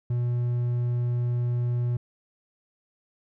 triangle tone, 121.2 Hz, B2, 32 cents flat, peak -21 dBFS, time 0.1-1.97 s, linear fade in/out 5 ms, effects none

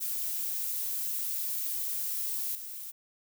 violet noise with level steps, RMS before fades -33 / -41 dBFS, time 0-2.92 s, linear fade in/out 20 ms, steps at 2.55 s, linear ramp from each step 2 ms, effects none

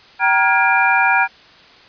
sine tone cluster, 774 / 943 / 1418 / 1650 / 2386 Hz, G5 / A#5 / F6 / G#6 / D7, -22 / +20 / +26 / -12 / +27 cents, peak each -18 dBFS, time 0.19-1.28 s, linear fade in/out 50 ms, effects white hiss -45 dBFS RMS until 1.88 s + resampled to 11025 Hz

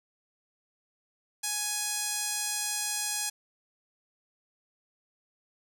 sawtooth tone with band-pass filter, 834 Hz, G#5, 7 cents sharp, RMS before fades -32 dBFS, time 1.43-3.3 s, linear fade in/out 10 ms, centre 8300 Hz, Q 1.4, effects none

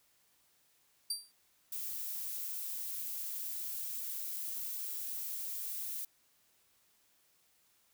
25% pulse tone with exponential decay, 4699 Hz, D8, in tune, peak -26 dBFS, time 1.1-1.32 s, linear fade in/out 5 ms, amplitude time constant 47 ms
violet noise, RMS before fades -40 dBFS, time 1.72-6.05 s, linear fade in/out 5 ms
effects white hiss -71 dBFS RMS until 7.93 s

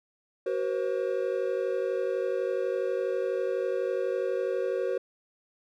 triangle tone cluster, 376.4 / 479.9 / 532 Hz, F#4 / B4 / C5, +30 / -50 / +29 cents, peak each -29 dBFS, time 0.46-4.98 s, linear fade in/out 5 ms, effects none

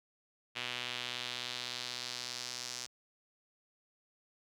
sawtooth tone with band-pass filter sweep, 123.47 Hz, B2, in tune, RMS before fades -41 dBFS, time 0.55-2.87 s, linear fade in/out 20 ms, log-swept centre 2900 to 5700 Hz, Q 2.2, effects none

